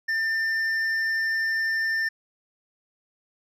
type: tone with hard clipping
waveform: sine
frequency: 1794 Hz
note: A6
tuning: 33 cents sharp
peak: -24 dBFS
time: 0.08-2.09 s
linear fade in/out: 10 ms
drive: 5 dB
effects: none